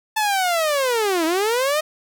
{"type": "linear two-way sweep", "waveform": "sawtooth", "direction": "down then up", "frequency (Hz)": [880, 311.9, 629], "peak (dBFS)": -14, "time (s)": [0.16, 1.81], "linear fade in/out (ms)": 10, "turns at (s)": 1.25, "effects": []}